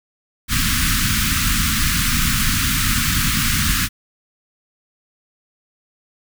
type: band-stop noise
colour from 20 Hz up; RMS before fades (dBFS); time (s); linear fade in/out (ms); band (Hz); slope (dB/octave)
pink; -18; 0.48-3.89; 50; 270 to 1200; 48
effects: none